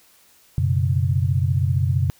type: chord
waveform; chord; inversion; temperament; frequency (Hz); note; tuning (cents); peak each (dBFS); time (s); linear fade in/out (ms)
sine; F# suspended fourth; none; equal; 92.5 / 123.47 / 138.59; F#2 / B2 / C#3; 0 / 0 / 0; -20 / -22 / -22; 0.58-2.1; 0
effects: white hiss -55 dBFS RMS until 2.19 s